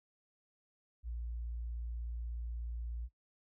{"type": "tone", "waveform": "sine", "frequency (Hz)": 58.27, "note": "A#1", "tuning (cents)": 0, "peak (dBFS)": -37, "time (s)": [1.03, 3.09], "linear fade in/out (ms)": 50, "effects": ["noise-tail reverb RT60 0.1 s tail -18 dB re dry", "tanh soft clip ceiling -33 dBFS"]}